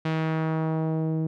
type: tone with low-pass filter sweep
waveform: sawtooth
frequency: 159.4 Hz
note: D#3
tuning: 42 cents sharp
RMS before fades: -26 dBFS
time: 0.05-1.27 s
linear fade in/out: 5 ms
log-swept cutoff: 3200 to 350 Hz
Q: 1
effects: none